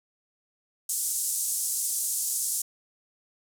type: band-pass noise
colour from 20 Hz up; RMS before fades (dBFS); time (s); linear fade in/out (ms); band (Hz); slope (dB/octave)
pink; -29; 0.89-2.62; 5; 7100 to 12000; 24
effects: none